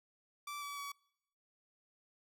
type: tone with pitch steps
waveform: sawtooth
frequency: 1165 / 1146 / 1135 Hz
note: D6 / D6 / C#6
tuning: -14 / -43 / +41 cents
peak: -38 dBFS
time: 0.47-0.92 s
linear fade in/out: 5 ms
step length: 150 ms
effects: noise-tail reverb RT60 0.8 s tail -25 dB re dry